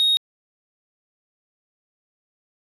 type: tone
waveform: sine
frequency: 3744 Hz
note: A#7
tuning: 7 cents sharp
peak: -13 dBFS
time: 0-0.17 s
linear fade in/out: 0 ms
effects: tanh soft clip ceiling -14 dBFS